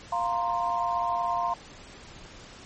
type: chord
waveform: sine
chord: F suspended fourth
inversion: none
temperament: just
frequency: 698.5 / 931.3 / 1047.7 Hz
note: F5 / Bb5 / C6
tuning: 0 / -2 / +2 cents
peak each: -29 dBFS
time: 0.12-1.54 s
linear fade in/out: 5 ms
effects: pink hiss -47 dBFS RMS until 2.65 s + MP3 32 kbps